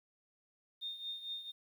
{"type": "tone with tremolo", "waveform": "sine", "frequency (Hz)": 3656, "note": "A#7", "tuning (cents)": -34, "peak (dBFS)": -37, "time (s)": [0.81, 1.52], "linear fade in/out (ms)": 20, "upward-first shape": "triangle", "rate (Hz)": 4.4, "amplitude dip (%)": 75, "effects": ["11-bit"]}